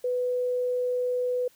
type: tone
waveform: sine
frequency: 496.8 Hz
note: B4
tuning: 10 cents sharp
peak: -24 dBFS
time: 0.04-1.48 s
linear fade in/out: 5 ms
effects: white hiss -60 dBFS RMS until 1.55 s